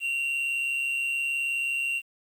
triangle tone with amplitude modulation, 2753 Hz, F7, 25 cents flat, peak -22 dBFS, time 0-2.02 s, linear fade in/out 50 ms, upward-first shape sine, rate 139 Hz, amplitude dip 45%, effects 9-bit

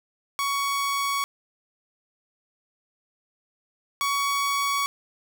sawtooth tone pair in turn, 1119 / 1123.4 Hz, C#6 / C#6, +16 / +23 cents, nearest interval unison, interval 7 cents, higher second, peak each -20 / -19 dBFS, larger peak second, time 0.39-1.24 / 4.01-4.86 s, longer neither, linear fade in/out 0 ms, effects none

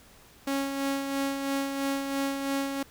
sawtooth tone with tremolo, 275.2 Hz, C#4, 12 cents flat, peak -22 dBFS, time 0.47-2.83 s, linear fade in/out 5 ms, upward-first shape sine, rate 3 Hz, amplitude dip 45%, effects pink hiss -55 dBFS RMS until 2.9 s

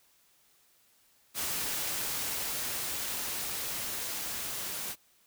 white noise with level ramp, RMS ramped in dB -33 to -37 dBFS, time 1.34-4.96 s, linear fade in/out 50 ms, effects white hiss -66 dBFS RMS until 5.26 s

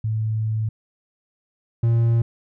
sine / triangle tone pair in turn, 109.6 / 116.12 Hz, A2 / A#2, -6 / -6 cents, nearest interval minor second, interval 100 cents, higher second, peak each -20 / -13 dBFS, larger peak second, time 0.04-0.69 / 1.83-2.22 s, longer first, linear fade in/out 5 ms, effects none

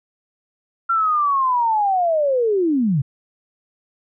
sine linear sweep, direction down, 1372 to 123.47 Hz, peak -15 dBFS, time 0.89-3.02 s, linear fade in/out 10 ms, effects none

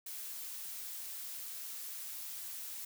blue noise, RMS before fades -44 dBFS, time 0.06-2.85 s, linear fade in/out 5 ms, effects none

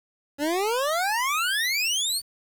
25% pulse exponential sweep, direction up, 277.2 to 4632 Hz, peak -19 dBFS, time 0.38-2.22 s, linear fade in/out 50 ms, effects 8-bit

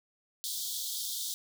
pink high-pass noise, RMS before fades -36 dBFS, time 0.44-1.34 s, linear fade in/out 0 ms, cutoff 3300 Hz, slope 96 dB/octave, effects none

